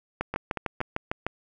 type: two click trains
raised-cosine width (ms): 0.5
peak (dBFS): -12 / -15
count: 8 / 3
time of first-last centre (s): 0.21-1.266 / 0.34-0.805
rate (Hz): 6.63 / 4.3
effects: none